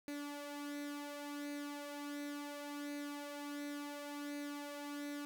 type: tone with flanger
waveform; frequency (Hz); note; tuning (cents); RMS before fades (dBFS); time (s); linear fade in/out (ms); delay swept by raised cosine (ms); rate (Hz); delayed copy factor
sawtooth; 289.4; D4; -25; -45; 0.08-5.25; 0; 0.46 to 2.96; 0.7; +0.55
effects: none